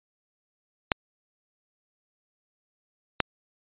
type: clicks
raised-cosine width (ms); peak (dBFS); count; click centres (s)
0.3; -4; 2; 0.918 / 3.203
effects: resampled to 8000 Hz